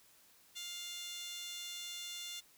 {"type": "tone with high-pass filter", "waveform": "15% pulse", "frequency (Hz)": 701, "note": "F5", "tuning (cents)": 6, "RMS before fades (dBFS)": -45, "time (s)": [0.55, 2.41], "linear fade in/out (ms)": 20, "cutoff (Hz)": 3900, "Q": 3.5, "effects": ["white hiss -65 dBFS RMS until 2.57 s"]}